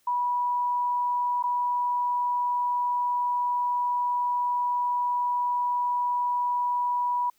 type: tone with dropouts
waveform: sine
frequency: 977 Hz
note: B5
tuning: 19 cents flat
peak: -23 dBFS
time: 0.07-7.3 s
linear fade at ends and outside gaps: 5 ms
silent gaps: 1.427-1.437 s
effects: white hiss -67 dBFS RMS until 7.38 s